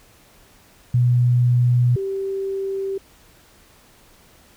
sine tone pair in turn, 122.6 / 389.2 Hz, B2 / G4, -12 / -12 cents, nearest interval octave + minor sixth, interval 2000 cents, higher second, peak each -13 / -22 dBFS, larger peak first, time 0.94-1.96 / 1.96-2.98 s, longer neither, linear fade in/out 5 ms, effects pink hiss -52 dBFS RMS until 4.56 s

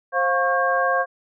sine tone cluster, 529 / 707 / 1100 / 1604 Hz, C5 / F5 / C#6 / G6, +19 / +21 / -14 / +39 cents, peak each -23 dBFS, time 0.12-1.06 s, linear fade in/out 50 ms, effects none

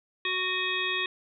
harmonic tone with a mistuned harmonic, 370 Hz, F#4, in tune, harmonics 1 / 3 / 5 / 7 / 9 / 10, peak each -37 / -36 / -32 / -31 / -34 / -35 dBFS, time 0.25-1.06 s, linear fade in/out 2 ms, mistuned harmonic 7, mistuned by -42 cents, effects none

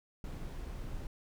brown noise, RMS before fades -41 dBFS, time 0.24-1.07 s, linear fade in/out 2 ms, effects none

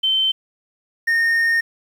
sine / triangle tone pair in turn, 3091 / 1837.9 Hz, G7 / A#6, -25 / -25 cents, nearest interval major sixth, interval 900 cents, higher first, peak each -15 / -13 dBFS, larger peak second, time 0.03-0.32 / 1.07-1.61 s, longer second, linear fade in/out 10 ms, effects 8-bit

